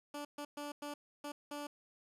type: tone bursts at uneven times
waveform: 15% pulse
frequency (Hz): 291.4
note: D4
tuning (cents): -13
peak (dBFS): -35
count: 6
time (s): 0.14-0.25 / 0.38-0.45 / 0.57-0.72 / 0.82-0.94 / 1.24-1.32 / 1.51-1.67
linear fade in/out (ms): 5
effects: resampled to 32000 Hz + 12-bit